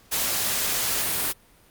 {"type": "noise", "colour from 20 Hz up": "white", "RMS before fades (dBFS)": -25, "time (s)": [0.11, 1.33], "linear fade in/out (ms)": 20, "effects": ["pink hiss -56 dBFS RMS until 1.7 s", "Opus 48 kbps"]}